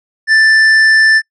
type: tone with hard clipping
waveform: triangle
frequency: 1766 Hz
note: A6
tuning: 6 cents sharp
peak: -7 dBFS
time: 0.27-1.22 s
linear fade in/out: 50 ms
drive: 11 dB
effects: noise-tail reverb RT60 0.1 s tail -25 dB re dry + low-pass 8000 Hz 12 dB/octave